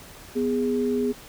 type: tone pair together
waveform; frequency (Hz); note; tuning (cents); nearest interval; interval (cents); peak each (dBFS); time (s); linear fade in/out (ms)
sine; 247.8 / 411.8; B3 / G#4; +6 / -15; major sixth; 879; -24; 0.35-1.13; 20
effects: pink hiss -45 dBFS RMS until 1.28 s